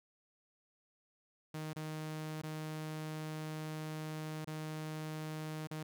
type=tone with dropouts; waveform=sawtooth; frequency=155.56 Hz; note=D#3; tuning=in tune; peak=-36 dBFS; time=1.54-5.83 s; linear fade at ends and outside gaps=5 ms; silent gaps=1.732-1.761 / 2.418-2.434 / 4.447-4.473 / 5.672-5.71 s; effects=none